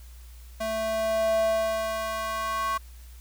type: tone with high-pass filter sweep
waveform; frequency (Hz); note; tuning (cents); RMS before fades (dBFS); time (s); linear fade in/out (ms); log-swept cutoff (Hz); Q
square; 220.6; A3; +5; -27; 0.6-2.78; 10; 490 to 1100; 5.1
effects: added 60 Hz sine -43 dBFS peak until 3.2 s + white hiss -56 dBFS RMS until 3.2 s